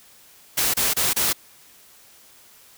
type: noise bursts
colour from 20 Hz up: white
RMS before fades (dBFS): -21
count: 4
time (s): 0.57-1.331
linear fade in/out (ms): 10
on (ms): 170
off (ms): 27
effects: white hiss -51 dBFS RMS until 2.77 s